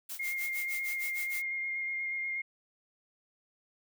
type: noise with tremolo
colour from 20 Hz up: blue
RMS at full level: -39 dBFS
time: 0.09-1.42 s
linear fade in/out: 5 ms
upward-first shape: sine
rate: 6.5 Hz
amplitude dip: 90%
type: tone with vibrato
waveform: sine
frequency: 2127 Hz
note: C7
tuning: 28 cents sharp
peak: -32 dBFS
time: 0.19-2.42 s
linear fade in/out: 10 ms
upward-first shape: square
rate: 8.3 Hz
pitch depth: 12 cents each way
effects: none